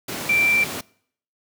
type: tone in noise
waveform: sine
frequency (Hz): 2349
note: D7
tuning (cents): 0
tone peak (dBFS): -16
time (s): 0.29-0.64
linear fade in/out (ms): 5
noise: pink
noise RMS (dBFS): -29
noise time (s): 0.08-0.81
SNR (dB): +10
effects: noise-tail reverb RT60 0.6 s tail -23 dB re dry + high-pass 150 Hz 12 dB/octave